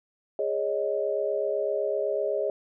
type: chord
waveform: sine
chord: Ab suspended fourth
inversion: none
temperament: equal with one note detuned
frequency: 412.2 / 554.4 / 622.3 Hz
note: Ab4 / Db5 / Eb5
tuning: -13 / 0 / 0 cents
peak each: -29 dBFS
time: 0.39-2.5 s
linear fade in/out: 2 ms
effects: none